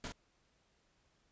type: noise with echo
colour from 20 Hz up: pink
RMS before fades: -42 dBFS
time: 0.04-0.08 s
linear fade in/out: 0 ms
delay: 41 ms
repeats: 1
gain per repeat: -4 dB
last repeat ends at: 0.121 s
effects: pink hiss -74 dBFS RMS until 1.31 s + resampled to 16000 Hz